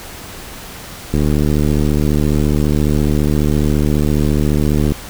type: click train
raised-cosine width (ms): 3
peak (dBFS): -3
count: 283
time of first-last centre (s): 1.14-4.92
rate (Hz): 74.6
effects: pink hiss -32 dBFS RMS until 5.09 s